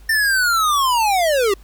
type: linear sweep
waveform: square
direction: down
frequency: 1809 to 376.3 Hz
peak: -15 dBFS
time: 0.09-1.54 s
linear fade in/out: 5 ms
effects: added 50 Hz sine -40 dBFS peak until 1.63 s + pink hiss -53 dBFS RMS until 1.63 s